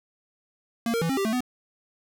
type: tone with pitch steps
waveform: square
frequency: 231.4 / 462.1 / 165.6 / 268.7 / 393 / 220 / 250.4 Hz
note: A#3 / A#4 / E3 / C4 / G4 / A3 / B3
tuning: -13 / -15 / +8 / +46 / +4 / 0 / +24 cents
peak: -24 dBFS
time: 0.86-1.406 s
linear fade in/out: 2 ms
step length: 78 ms
effects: none